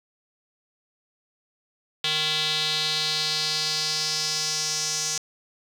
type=tone with band-pass filter sweep; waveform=square; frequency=154.3 Hz; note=D#3; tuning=14 cents flat; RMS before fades=-26 dBFS; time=2.04-5.18 s; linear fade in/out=2 ms; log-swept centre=3500 to 6100 Hz; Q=3.8; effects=8-bit